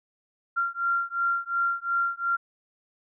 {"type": "beating tone pair", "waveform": "sine", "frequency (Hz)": [1380, 1382.8], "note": ["F6", "F6"], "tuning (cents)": [-21, -18], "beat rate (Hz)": 2.8, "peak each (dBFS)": -27, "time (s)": [0.56, 2.37], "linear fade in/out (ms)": 20, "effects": []}